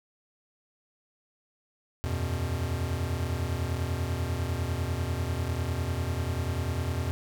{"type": "chord", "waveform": "square", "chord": "E suspended second", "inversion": "none", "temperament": "equal", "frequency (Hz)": [82.41, 92.5, 123.47], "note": ["E2", "F#2", "B2"], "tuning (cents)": [0, 0, 0], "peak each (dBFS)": [-32, -34, -34], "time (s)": [2.04, 7.11], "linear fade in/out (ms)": 0, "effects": []}